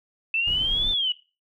sine exponential two-way sweep, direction up then down, 2637 to 3591 to 2904 Hz, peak -21 dBFS, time 0.34-1.12 s, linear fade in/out 2 ms, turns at 0.9 s
brown noise, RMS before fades -33 dBFS, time 0.47-0.94 s, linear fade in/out 5 ms
effects noise-tail reverb RT60 0.3 s tail -18 dB re dry

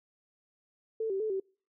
sine tone with pitch steps, 444 / 386.7 / 434.7 / 384.7 Hz, A4 / G4 / A4 / G4, +16 / -24 / -21 / -33 cents, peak -29 dBFS, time 1-1.4 s, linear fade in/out 5 ms, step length 100 ms, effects noise-tail reverb RT60 0.4 s tail -26 dB re dry

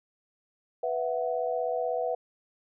sine chord, B suspended fourth, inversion none, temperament equal with one note detuned, 493.9 / 663.8 / 740 Hz, B4 / E5 / F#5, 0 / +12 / 0 cents, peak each -30 / -31 / -33 dBFS, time 0.83-2.15 s, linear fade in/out 5 ms, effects none

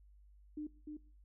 sine tone with echo, 301.4 Hz, D4, 45 cents sharp, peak -39 dBFS, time 0.57-0.67 s, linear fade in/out 5 ms, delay 300 ms, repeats 1, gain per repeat -4 dB, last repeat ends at 0.97 s, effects noise-tail reverb RT60 0.4 s tail -20 dB re dry + added 50 Hz sine -59 dBFS peak until 1.24 s

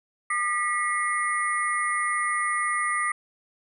sine tone cluster, 1212 / 1949 / 2150 / 9570 Hz, D#6 / B6 / C7 / D9, -46 / -23 / +47 / +32 cents, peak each -26 / -27 / -33 / -35 dBFS, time 0.3-3.12 s, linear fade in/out 5 ms, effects none

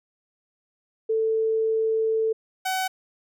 sine / sawtooth tone pair in turn, 443.5 / 753.5 Hz, A4 / F#5, +14 / +31 cents, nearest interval major sixth, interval 917 cents, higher second, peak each -20 dBFS, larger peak neither, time 1.09-2.33 / 2.65-2.88 s, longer first, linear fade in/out 10 ms, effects none

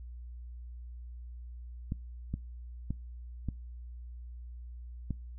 clicks, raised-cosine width 5 ms, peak -21 dBFS, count 5, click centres 1.921 / 2.34 / 2.906 / 3.487 / 5.107 s, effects noise-tail reverb RT60 0.3 s tail -25 dB re dry + added 60 Hz sine -42 dBFS peak until 5.38 s

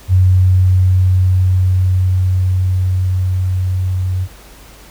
sine tone with level ramp, 92.5 Hz, F#2, in tune, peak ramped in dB -6 to -14 dBFS, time 0.08-4.28 s, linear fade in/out 50 ms, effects added 50 Hz sine -40 dBFS peak until 4.9 s + pink hiss -41 dBFS RMS until 4.9 s

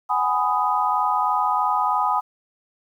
sine chord, G# minor seventh, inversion third, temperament just, 747.5 / 830.6 / 996.7 / 1245.9 Hz, F#5 / G#5 / B5 / D#6, +17 / 0 / +16 / +2 cents, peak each -27 / -23 / -23 / -23 dBFS, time 0.09-2.21 s, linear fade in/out 20 ms, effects 9-bit

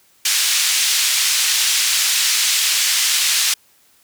white band-pass noise, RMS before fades -17 dBFS, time 0.25-3.54 s, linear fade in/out 5 ms, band 2300 to 7000 Hz, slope 12 dB/octave, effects white hiss -55 dBFS RMS until 4.03 s

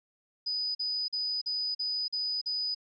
sine tone bursts, 4977 Hz, D#8, in tune, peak -29 dBFS, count 7, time 0.46-2.748 s, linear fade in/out 10 ms, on 290 ms, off 43 ms, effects none

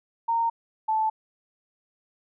sine tone pair in turn, 922 / 875 Hz, A#5 / A5, -19 / -10 cents, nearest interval minor second, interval 91 cents, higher first, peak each -21 dBFS, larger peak neither, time 0.28-0.5 / 0.88-1.1 s, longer neither, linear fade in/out 10 ms, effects none

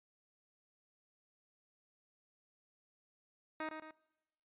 10% pulse tone with echo, 312.8 Hz, D#4, 9 cents sharp, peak -30 dBFS, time 3.6-3.69 s, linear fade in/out 2 ms, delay 110 ms, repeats 2, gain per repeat -6 dB, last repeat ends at 3.91 s, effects noise-tail reverb RT60 1.0 s tail -23 dB re dry + resampled to 8000 Hz

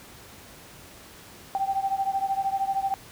sine beating tone pair, 776 / 789 Hz, G5 / G5, -18 / +11 cents, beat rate 13 Hz, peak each -26 / -28 dBFS, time 1.55-2.94 s, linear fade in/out 0 ms, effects pink hiss -47 dBFS RMS until 3.11 s + high-pass 60 Hz 12 dB/octave

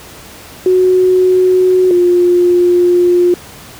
sine tone pair in turn, 368.9 / 354 Hz, F#4 / F4, -5 / +23 cents, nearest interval minor second, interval 72 cents, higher first, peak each -6 dBFS, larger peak neither, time 0.66-1.91 / 1.91-3.34 s, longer second, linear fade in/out 2 ms, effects pink hiss -34 dBFS RMS until 3.79 s + high-pass 60 Hz 12 dB/octave

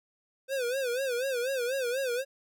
square tone with vibrato, 510 Hz, C5, 44 cents flat, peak -29 dBFS, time 0.48-2.25 s, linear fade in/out 50 ms, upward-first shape sine, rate 4.1 Hz, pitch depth 130 cents each way, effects none

